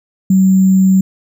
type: tone with sample-and-hold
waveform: sine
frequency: 189.5 Hz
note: F#3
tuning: 42 cents sharp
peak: -6 dBFS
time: 0.3-1.01 s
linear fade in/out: 5 ms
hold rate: 7350 Hz
effects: none